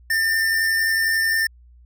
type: tone with amplitude modulation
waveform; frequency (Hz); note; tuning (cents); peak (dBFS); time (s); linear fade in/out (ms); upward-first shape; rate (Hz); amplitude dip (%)
square; 1798; A6; +37; -17; 0.1-1.47; 5; sine; 91.1; 30
effects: added 60 Hz sine -46 dBFS peak until 1.85 s